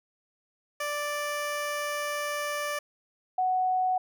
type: tone pair in turn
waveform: 15% pulse / sine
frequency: 587.3 / 741.7 Hz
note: D5 / F#5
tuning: 0 / +4 cents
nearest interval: major third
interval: 404 cents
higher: second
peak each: -23 dBFS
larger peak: neither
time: 0.8-2.79 / 3.38-3.98 s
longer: first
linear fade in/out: 5 ms
effects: none